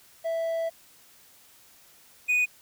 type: tone pair in turn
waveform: triangle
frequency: 659.3 / 2478 Hz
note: E5 / D#7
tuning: 0 / -8 cents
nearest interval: octave + major seventh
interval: 2292 cents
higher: second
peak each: -24 / -19 dBFS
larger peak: second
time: 0.24-0.7 / 2.28-2.46 s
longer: first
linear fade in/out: 20 ms
effects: white hiss -56 dBFS RMS until 2.61 s